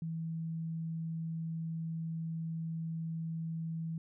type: tone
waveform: sine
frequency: 163.1 Hz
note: E3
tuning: 18 cents flat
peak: -35 dBFS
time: 0.02-3.98 s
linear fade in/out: 2 ms
effects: none